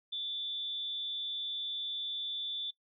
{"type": "tone with amplitude modulation", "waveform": "sine", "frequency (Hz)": 3520, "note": "A7", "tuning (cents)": 0, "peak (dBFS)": -32, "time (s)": [0.12, 2.71], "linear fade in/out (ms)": 10, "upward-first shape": "sine", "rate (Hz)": 260, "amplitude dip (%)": 45, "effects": ["noise-tail reverb RT60 0.1 s tail -22 dB re dry"]}